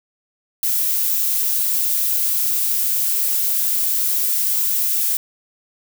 violet noise, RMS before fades -19 dBFS, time 0.63-5.17 s, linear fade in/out 2 ms, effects none

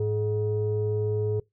sine tone pair together, 106 / 423.7 Hz, G#2 / G#4, +36 / +35 cents, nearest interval 2 octaves, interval 2399 cents, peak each -25 dBFS, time 0-1.4 s, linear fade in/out 5 ms, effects noise-tail reverb RT60 0.2 s tail -25 dB re dry + tanh soft clip ceiling -18 dBFS

